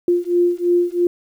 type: beating tone pair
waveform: sine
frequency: 349.2 / 352.2 Hz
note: F4 / F4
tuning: 0 / +15 cents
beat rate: 3 Hz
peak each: -17 dBFS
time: 0.08-1.07 s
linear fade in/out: 2 ms
effects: 8-bit